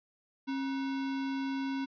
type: tone with sample-and-hold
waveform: sine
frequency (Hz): 270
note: C#4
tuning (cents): -45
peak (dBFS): -31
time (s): 0.47-1.86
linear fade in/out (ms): 20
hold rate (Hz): 1225
effects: resampled to 11025 Hz